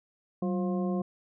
harmonic tone with a mistuned harmonic, 177.2 Hz, F3, 25 cents sharp, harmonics 1 / 2 / 3 / 4 / 6, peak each -28 / -34 / -38 / -40 / -44 dBFS, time 0.42-1.02 s, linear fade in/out 5 ms, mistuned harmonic 1, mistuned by +110 cents, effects none

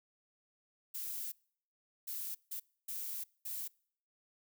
violet noise bursts at uneven times, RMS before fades -41 dBFS, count 5, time 0.94-1.32 / 2.07-2.35 / 2.51-2.6 / 2.88-3.24 / 3.45-3.68 s, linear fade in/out 10 ms, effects noise-tail reverb RT60 0.6 s tail -26 dB re dry

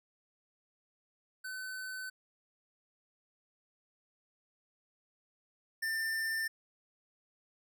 square tone pair in turn, 1517 / 1792.1 Hz, F#6 / A6, +43 / +31 cents, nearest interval minor third, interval 288 cents, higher second, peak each -40 / -33 dBFS, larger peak second, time 1.44-2.1 / 5.82-6.48 s, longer neither, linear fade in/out 10 ms, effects none

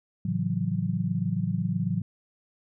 sine chord, F# minor seventh, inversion first, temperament just, 111 / 138.75 / 166.5 / 185 Hz, A2 / C#3 / E3 / F#3, +16 / +2 / +18 / 0 cents, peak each -31 / -33 / -29 / -29 dBFS, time 0.25-2.02 s, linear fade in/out 5 ms, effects none

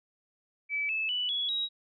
sine tone with pitch steps, 2301 / 2613 / 2967 / 3369 / 3825 Hz, D7 / E7 / F#7 / G#7 / A#7, -36 / -16 / +4 / +24 / +44 cents, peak -28 dBFS, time 0.69-1.69 s, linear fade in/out 50 ms, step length 200 ms, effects none

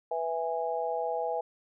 sine chord, E major, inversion second, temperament just, 494.4 / 659.3 / 824.1 Hz, B4 / E5 / G#5, +2 / 0 / -14 cents, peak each -33 dBFS, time 0.11-1.41 s, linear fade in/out 5 ms, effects none

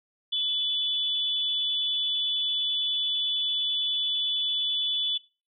sine tone pair together, 2995 / 3457 Hz, F#7 / A7, +20 / -31 cents, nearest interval major second, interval 249 cents, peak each -32 / -25 dBFS, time 0.32-5.18 s, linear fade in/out 10 ms, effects noise-tail reverb RT60 0.3 s tail -17 dB re dry

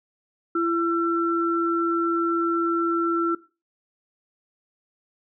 sine tone pair together, 336.5 / 1346 Hz, E4 / E6, +36 / +36 cents, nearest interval 2 octaves, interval 2400 cents, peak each -22 / -24 dBFS, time 0.55-3.35 s, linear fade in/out 5 ms, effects noise-tail reverb RT60 0.3 s tail -18 dB re dry

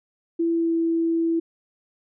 sine tone with pitch glide, 334.2 to 330.9 Hz, E4 to E4, +24 to +7 cents, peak -19 dBFS, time 0.39-1.4 s, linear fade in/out 10 ms, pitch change -17 cents, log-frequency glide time 0.51-0.73 s, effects none

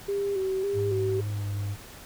sine tone with vibrato, 390.2 Hz, G4, 8 cents flat, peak -25 dBFS, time 0.08-1.21 s, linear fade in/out 10 ms, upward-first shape square, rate 1.8 Hz, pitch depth 43 cents each way
triangle tone with pitch glide, 103.83 to 101.11 Hz, G#2 to G#2, 0 to -46 cents, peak -26 dBFS, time 0.73-1.77 s, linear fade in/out 50 ms, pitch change -46 cents, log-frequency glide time 1.32-1.45 s
effects pink hiss -46 dBFS RMS until 2.05 s

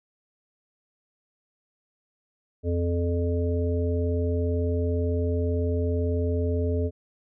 harmonic tone, 86.2 Hz, F2, 22 cents flat, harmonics 1 / 3 / 5 / 7, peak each -24 / -31 / -29 / -35 dBFS, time 2.63-6.91 s, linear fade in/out 50 ms, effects none

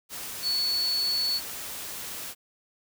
sine tone in noise, 4427 Hz, C#8, 3 cents flat, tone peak -24 dBFS, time 0.42-1.41 s, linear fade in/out 50 ms, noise white, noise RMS -37 dBFS, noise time 0.09-2.35 s, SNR +10 dB, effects none

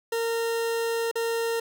40% pulse tone with dropouts, 460.2 Hz, A#4, 22 cents flat, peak -24 dBFS, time 0.12-1.6 s, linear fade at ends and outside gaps 5 ms, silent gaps 1.114-1.155 s, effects none

